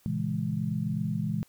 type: chord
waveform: sine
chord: A# half-diminished seventh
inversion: none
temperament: equal with one note detuned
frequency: 116.54 / 137.55 / 164.81 / 207.7 Hz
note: A#2 / C#3 / E3 / G#3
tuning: 0 / -13 / 0 / 0 cents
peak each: -34 / -35 / -31 / -32 dBFS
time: 0.06-1.43 s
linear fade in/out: 0 ms
effects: white hiss -63 dBFS RMS until 1.48 s